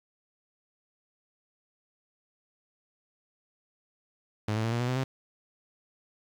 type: tone with pitch steps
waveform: sawtooth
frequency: 106.5 / 110.38 / 114.41 / 118.58 / 122.9 / 127.38 / 132.03 Hz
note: G#2 / A2 / A#2 / A#2 / B2 / C3 / C3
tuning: +44 / +6 / -32 / +30 / -8 / -46 / +16 cents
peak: -23 dBFS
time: 4.48-5.04 s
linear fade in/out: 5 ms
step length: 80 ms
effects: low-pass 6000 Hz 12 dB/octave + 9-bit